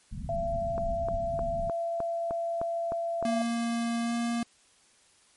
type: low-pass noise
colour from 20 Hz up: pink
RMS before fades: -36 dBFS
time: 0.11-1.7 s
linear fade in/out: 20 ms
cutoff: 250 Hz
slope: 96 dB/octave
type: tone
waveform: sine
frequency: 675 Hz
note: E5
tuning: 41 cents sharp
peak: -28 dBFS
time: 0.29-3.42 s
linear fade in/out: 2 ms
type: click train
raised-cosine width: 1 ms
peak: -21 dBFS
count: 9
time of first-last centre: 0.78-3.226 s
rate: 3.27 Hz
type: tone with pitch glide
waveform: square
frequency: 233.1 to 234.9 Hz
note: A#3 to A#3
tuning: 0 to +13 cents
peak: -28 dBFS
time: 3.25-4.43 s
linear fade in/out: 2 ms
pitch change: +13 cents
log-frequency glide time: 4.03-4.13 s
effects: white hiss -62 dBFS RMS until 5.36 s + MP3 48 kbps